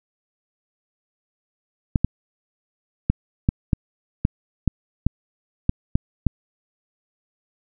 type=clicks; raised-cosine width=5 ms; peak=-4 dBFS; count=11; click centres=1.958 / 2.046 / 3.1 / 3.489 / 3.732 / 4.251 / 4.677 / 5.066 / 5.694 / 5.955 / 6.267 s; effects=none